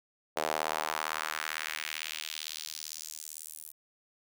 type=tone with high-pass filter sweep; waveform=square; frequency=38.89 Hz; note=D#1; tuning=in tune; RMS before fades=-37 dBFS; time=0.36-3.72 s; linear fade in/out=10 ms; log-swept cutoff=580 to 11000 Hz; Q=1.6; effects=none